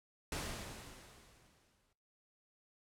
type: noise with exponential decay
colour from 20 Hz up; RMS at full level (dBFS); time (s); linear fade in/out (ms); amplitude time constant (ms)
pink; -39; 0.32-1.93; 2; 350
effects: noise-tail reverb RT60 0.4 s tail -18 dB re dry + low-pass 11000 Hz 12 dB/octave